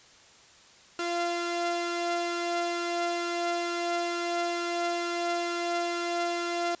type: tone pair together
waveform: sawtooth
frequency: 345.6 / 689 Hz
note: F4 / F5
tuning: -18 / -24 cents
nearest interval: octave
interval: 1194 cents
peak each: -27 dBFS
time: 0.99-6.75 s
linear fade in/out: 2 ms
effects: white hiss -55 dBFS RMS until 6.8 s + resampled to 16000 Hz